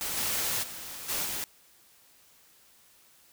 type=noise with level steps; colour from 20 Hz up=white; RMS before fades=-33 / -30 / -41 / -31 / -34 dBFS; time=0.01-1.44 s; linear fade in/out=0 ms; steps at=0.16 / 0.62 / 1.08 / 1.24 s; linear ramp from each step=20 ms; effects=white hiss -60 dBFS RMS until 3.32 s